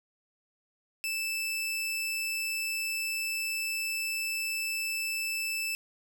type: tone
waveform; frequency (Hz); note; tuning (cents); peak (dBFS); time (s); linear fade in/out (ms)
sawtooth; 2637; E7; 0; -27; 1.04-5.75; 0
effects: none